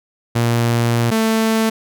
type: tone pair in turn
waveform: sawtooth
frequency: 117.7 / 222.2 Hz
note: A#2 / A3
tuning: +17 / +17 cents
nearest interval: major seventh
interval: 1100 cents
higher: second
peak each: -10 dBFS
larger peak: neither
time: 0.35-1.11 / 1.11-1.7 s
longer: first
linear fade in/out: 10 ms
effects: none